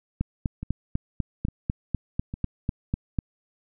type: two click trains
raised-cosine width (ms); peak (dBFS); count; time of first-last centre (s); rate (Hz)
5; -20 / -12; 3 / 13; 0.63-2.339 / 0.21-3.188; 1.17 / 4.03
effects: none

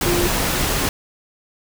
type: tone in noise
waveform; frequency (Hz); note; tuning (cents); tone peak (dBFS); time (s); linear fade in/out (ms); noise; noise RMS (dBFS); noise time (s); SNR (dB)
sine; 349.2; F4; 0; -18; 0.06-0.27; 2; pink; -20; 0.01-0.89; -1
effects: none

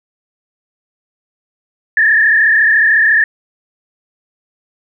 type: tone with frequency modulation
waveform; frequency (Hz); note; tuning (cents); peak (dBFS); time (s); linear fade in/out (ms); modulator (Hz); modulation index
sine; 1760; A6; 0; -7; 1.97-3.24; 2; 34; 2.2
effects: none

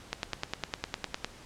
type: click train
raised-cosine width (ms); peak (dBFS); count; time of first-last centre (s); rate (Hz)
0.2; -13; 12; 0.13-1.246; 9.86
effects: pink hiss -51 dBFS RMS until 1.45 s + low-pass 8000 Hz 12 dB/octave

